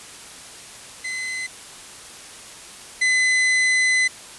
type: tone pair in turn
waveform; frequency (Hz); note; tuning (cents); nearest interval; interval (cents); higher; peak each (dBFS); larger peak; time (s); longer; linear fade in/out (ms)
40% pulse; 2036 / 2025; C7 / B6; -48 / +43; unison; 9; first; -25 / -15; second; 1.04-1.47 / 3.01-4.08; second; 10
effects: white hiss -40 dBFS RMS until 4.38 s + resampled to 24000 Hz